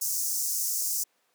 pink high-pass noise, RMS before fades -29 dBFS, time 0.01-1.04 s, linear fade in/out 10 ms, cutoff 5500 Hz, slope 48 dB/octave, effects pink hiss -70 dBFS RMS until 1.34 s + high-pass 400 Hz 12 dB/octave

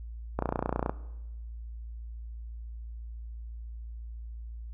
click train, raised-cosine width 1 ms, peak -14 dBFS, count 16, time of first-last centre 0.39-0.895 s, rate 29.7 Hz, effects noise-tail reverb RT60 1.0 s tail -18 dB re dry + added 57 Hz sine -38 dBFS peak until 4.73 s

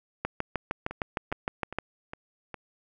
two click trains, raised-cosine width 0.5 ms, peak -13 / -22 dBFS, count 11 / 5, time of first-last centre 0.25-1.786 / 0.91-2.543 s, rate 6.51 / 2.45 Hz, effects none

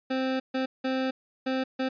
25% pulse tone bursts at uneven times, 261.6 Hz, C4, in tune, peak -22 dBFS, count 5, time 0.1-0.4 / 0.54-0.66 / 0.84-1.11 / 1.46-1.64 / 1.79-1.89 s, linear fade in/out 10 ms, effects resampled to 11025 Hz

